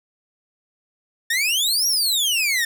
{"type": "exponential two-way sweep", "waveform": "sawtooth", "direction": "up then down", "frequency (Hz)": [1782, 5790, 1782], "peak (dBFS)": -15, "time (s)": [1.3, 2.65], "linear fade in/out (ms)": 5, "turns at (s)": 1.87, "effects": []}